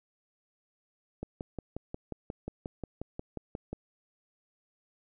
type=click train; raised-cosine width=2 ms; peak=-23 dBFS; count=15; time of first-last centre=1.23-3.73 s; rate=5.6 Hz; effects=none